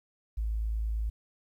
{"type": "tone", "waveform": "sine", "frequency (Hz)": 54.5, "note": "A1", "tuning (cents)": -16, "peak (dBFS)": -28, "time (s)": [0.37, 1.1], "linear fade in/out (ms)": 10, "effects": ["11-bit"]}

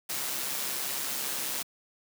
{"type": "noise with amplitude modulation", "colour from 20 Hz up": "white", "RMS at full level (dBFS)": -31, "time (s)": [0.09, 1.63], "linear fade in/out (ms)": 10, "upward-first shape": "sine", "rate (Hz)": 135, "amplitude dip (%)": 40, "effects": ["high-pass 150 Hz 12 dB/octave"]}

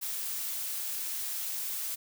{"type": "noise", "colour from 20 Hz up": "blue", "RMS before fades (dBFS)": -35, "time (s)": [0.01, 1.96], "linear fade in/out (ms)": 20, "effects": []}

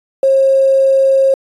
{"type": "tone with quantisation", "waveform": "sine", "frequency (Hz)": 538, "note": "C5", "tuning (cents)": 48, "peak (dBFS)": -7, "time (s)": [0.23, 1.34], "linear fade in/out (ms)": 2, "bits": 6, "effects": ["resampled to 24000 Hz"]}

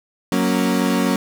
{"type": "chord", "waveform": "35% pulse", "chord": "F# major", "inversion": "none", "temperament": "equal", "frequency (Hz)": [185, 233.1, 277.2], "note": ["F#3", "A#3", "C#4"], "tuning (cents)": [0, 0, 0], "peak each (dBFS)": -19, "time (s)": [0.32, 1.16], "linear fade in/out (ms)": 2, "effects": []}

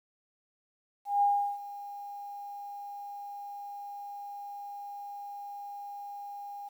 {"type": "tone with ADSR envelope", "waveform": "sine", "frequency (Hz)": 811, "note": "G#5", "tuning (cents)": -41, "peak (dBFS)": -21, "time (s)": [1.05, 6.69], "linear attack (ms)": 170, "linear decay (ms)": 360, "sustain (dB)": -18, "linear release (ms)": 11, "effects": ["10-bit"]}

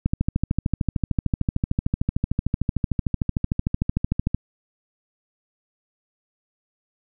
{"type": "click train", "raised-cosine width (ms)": 5, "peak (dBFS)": -8, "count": 58, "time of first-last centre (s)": [0.06, 4.346], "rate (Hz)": 13.3, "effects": []}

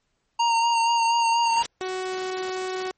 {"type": "tone with vibrato", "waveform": "square", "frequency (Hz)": 927, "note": "A#5", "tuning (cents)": -10, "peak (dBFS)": -19, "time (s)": [0.39, 1.63], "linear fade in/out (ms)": 10, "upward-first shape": "sine", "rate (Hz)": 4.2, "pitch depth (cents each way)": 23}
{"type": "noise with exponential growth", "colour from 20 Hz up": "white", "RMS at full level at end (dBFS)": -28, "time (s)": [1.21, 1.66], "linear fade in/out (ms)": 0, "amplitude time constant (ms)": 97}
{"type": "tone", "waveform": "sawtooth", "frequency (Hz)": 372.5, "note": "F#4", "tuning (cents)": 12, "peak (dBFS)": -23, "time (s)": [1.81, 2.91], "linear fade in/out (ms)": 0}
{"effects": ["pink hiss -73 dBFS RMS until 2.97 s", "MP3 32 kbps"]}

